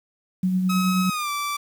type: tone with tremolo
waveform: sine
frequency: 185 Hz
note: F#3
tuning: in tune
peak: -17 dBFS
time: 0.43-1.1 s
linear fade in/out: 5 ms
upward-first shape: triangle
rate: 9.4 Hz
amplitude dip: 40%
type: tone with pitch glide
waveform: sawtooth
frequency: 1277 to 1164.3 Hz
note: D#6 to D6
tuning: +45 to -15 cents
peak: -21 dBFS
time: 0.69-1.57 s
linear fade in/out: 10 ms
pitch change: -160 cents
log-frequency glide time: 1.08-1.3 s
effects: 8-bit